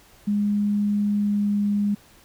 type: tone with pitch glide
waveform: sine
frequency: 205.8 to 204.6 Hz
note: G#3 to G#3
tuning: -16 to -26 cents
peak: -19 dBFS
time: 0.27-1.95 s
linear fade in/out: 10 ms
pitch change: -10 cents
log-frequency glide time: 1.17-1.58 s
effects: pink hiss -53 dBFS RMS until 2.24 s